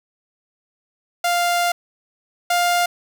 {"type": "tone pair in turn", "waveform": "sawtooth", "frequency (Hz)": [698.5, 702.1], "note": ["F5", "F5"], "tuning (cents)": [0, 9], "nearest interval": "unison", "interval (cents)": 9, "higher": "second", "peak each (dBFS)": [-13, -12], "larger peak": "second", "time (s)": [[1.24, 1.72], [2.5, 2.86]], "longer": "first", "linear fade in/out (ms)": 5, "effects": []}